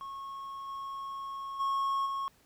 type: tone with level steps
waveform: triangle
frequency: 1094 Hz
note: C#6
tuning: 23 cents flat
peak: -37 / -35 / -26 / -30 dBFS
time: 0.01-2.28 s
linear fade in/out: 0 ms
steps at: 0.67 / 1.59 / 2.05 s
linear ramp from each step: 20 ms
effects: pink hiss -65 dBFS RMS until 2.45 s